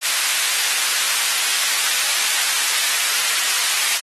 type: high-pass noise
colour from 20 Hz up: pink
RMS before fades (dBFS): -20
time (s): 0.01-4.01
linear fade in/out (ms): 50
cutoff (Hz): 1800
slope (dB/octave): 12
effects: AAC 32 kbps